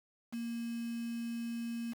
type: tone with quantisation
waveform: sine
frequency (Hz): 233.1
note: A#3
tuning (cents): 0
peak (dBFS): -36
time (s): 0.32-1.94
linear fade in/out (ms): 20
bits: 8
effects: none